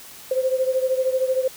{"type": "beating tone pair", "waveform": "sine", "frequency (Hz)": [516, 529], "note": ["C5", "C5"], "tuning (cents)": [-24, 19], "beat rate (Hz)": 13, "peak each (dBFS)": [-20, -24], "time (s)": [0.31, 1.48], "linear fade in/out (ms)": 5, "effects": ["white hiss -42 dBFS RMS until 1.56 s"]}